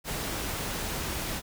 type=noise; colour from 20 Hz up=pink; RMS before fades=-33 dBFS; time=0.04-1.42 s; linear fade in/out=50 ms; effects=none